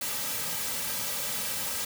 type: noise with comb filter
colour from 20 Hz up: white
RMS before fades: -32 dBFS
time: 0.01-1.85 s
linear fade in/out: 5 ms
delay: 2.8 ms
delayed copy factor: -0.7
effects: none